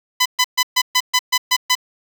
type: tone bursts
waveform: 10% pulse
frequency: 1004 Hz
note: B5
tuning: 28 cents sharp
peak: -4 dBFS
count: 9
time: 0.2-1.753 s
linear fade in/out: 10 ms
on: 57 ms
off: 130 ms
effects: none